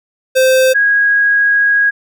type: tone pair in turn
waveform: square / sine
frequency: 520 / 1647.7 Hz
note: C5 / G#6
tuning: -11 / -14 cents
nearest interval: octave + minor sixth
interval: 1997 cents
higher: second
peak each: -8 dBFS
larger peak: neither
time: 0.35-0.74 / 0.74-1.91 s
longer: second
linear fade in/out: 20 ms
effects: none